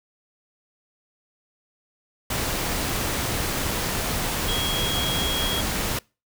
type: tone in noise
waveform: sine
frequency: 3286 Hz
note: G#7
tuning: 19 cents flat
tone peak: -26 dBFS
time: 4.48-5.61 s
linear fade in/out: 5 ms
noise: pink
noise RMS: -26 dBFS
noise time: 2.3-5.99 s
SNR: -3 dB
effects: noise-tail reverb RT60 0.3 s tail -25 dB re dry